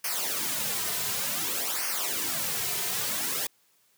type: noise with flanger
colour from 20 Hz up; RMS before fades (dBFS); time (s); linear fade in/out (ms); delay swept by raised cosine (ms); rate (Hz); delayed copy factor
white; -30; 0.04-3.47; 5; 0.26 to 3.66; 0.55; -0.8
effects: white hiss -66 dBFS RMS until 3.97 s + high-pass 80 Hz 12 dB/octave